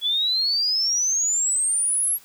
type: exponential sweep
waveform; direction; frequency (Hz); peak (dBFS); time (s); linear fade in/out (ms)
sine; up; 3371 to 11540; -19; 0.01-2.19; 50
effects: white hiss -51 dBFS RMS until 2.24 s